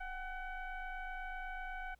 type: tone with frequency modulation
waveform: sine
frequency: 740 Hz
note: F#5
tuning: in tune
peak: -40 dBFS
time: 0-1.95 s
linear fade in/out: 10 ms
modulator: 764 Hz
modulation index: 1.5
effects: added 60 Hz sine -70 dBFS peak until 1.99 s + pink hiss -75 dBFS RMS until 1.99 s